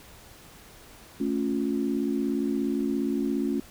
sine chord, A augmented, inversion none, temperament equal with one note detuned, 220 / 277.2 / 351.9 Hz, A3 / C#4 / E#4, 0 / 0 / +13 cents, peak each -29 / -27 / -31 dBFS, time 1.2-3.6 s, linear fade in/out 5 ms, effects pink hiss -50 dBFS RMS until 3.7 s

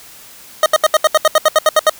25% pulse tone bursts, 622.3 Hz, D#5, in tune, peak -3 dBFS, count 13, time 0.63-1.896 s, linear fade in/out 2 ms, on 30 ms, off 73 ms, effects white hiss -39 dBFS RMS until 1.99 s

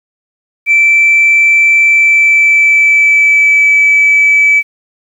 sine tone with pitch glide, 2331 to 2300 Hz, D7 to D7, -14 to -37 cents, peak -3 dBFS, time 0.66-4.63 s, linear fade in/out 50 ms, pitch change -23 cents, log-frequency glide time 1.85-3.72 s, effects tanh soft clip ceiling -1 dBFS + 7-bit

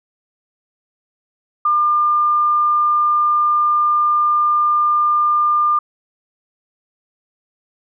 sine tone, 1200 Hz, D6, 37 cents sharp, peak -12 dBFS, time 1.65-5.79 s, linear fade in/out 5 ms, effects none

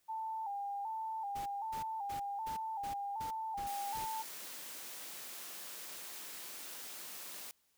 sine tone with vibrato, 844 Hz, G#5, 28 cents sharp, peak -37 dBFS, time 0.08-4.23 s, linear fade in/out 20 ms, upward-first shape square, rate 1.3 Hz, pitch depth 85 cents each way
pink noise bursts, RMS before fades -49 dBFS, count 8, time 1.35-4.05 s, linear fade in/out 10 ms, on 110 ms, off 260 ms
white high-pass noise, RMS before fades -47 dBFS, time 3.67-7.51 s, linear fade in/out 0 ms, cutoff 210 Hz, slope 12 dB/octave
effects white hiss -75 dBFS RMS until 7.77 s

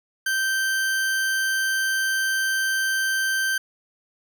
40% pulse tone, 1560 Hz, G6, 9 cents flat, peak -20 dBFS, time 0.26-3.58 s, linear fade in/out 5 ms, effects none

